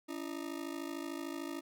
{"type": "ring-modulated tone", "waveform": "40% pulse", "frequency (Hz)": 308.6, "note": "D#4", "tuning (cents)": -14, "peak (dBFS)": -35, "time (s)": [0.08, 1.61], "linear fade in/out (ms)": 20, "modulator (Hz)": 26.7, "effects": []}